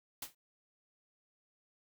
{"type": "noise with exponential decay", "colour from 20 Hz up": "white", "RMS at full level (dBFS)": -37, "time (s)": [0.22, 0.35], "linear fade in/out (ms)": 5, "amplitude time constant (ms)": 27, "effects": []}